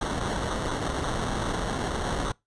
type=noise with sample-and-hold; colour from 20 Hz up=pink; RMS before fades=-29 dBFS; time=0.01-2.32 s; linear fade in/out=5 ms; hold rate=2450 Hz; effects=noise-tail reverb RT60 0.2 s tail -24 dB re dry + resampled to 22050 Hz